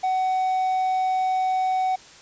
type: tone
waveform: triangle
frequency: 750 Hz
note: F#5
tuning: 23 cents sharp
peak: -18 dBFS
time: 0.03-1.96 s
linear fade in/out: 10 ms
effects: white hiss -47 dBFS RMS until 2.21 s + resampled to 16000 Hz